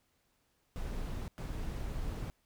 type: noise bursts at uneven times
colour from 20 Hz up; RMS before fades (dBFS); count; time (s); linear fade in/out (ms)
brown; -38; 2; 0.76-1.28 / 1.38-2.3; 0
effects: pink hiss -75 dBFS RMS until 2.45 s